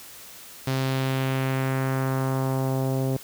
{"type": "tone with low-pass filter sweep", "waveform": "sawtooth", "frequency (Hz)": 132.6, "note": "C3", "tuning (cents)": 23, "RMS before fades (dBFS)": -25, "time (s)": [0.67, 3.17], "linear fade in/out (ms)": 5, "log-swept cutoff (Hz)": [5300, 530], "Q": 1.4, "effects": ["white hiss -44 dBFS RMS until 3.23 s"]}